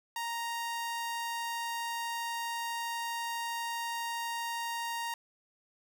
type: tone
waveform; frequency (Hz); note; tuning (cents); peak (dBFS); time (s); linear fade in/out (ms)
sawtooth; 932.3; A#5; 0; -30; 0.16-5.14; 2
effects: none